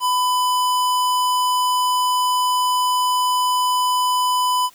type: tone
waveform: square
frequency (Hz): 1000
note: B5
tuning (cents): +21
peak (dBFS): -17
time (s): 0-4.7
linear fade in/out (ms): 50
effects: white hiss -51 dBFS RMS until 4.74 s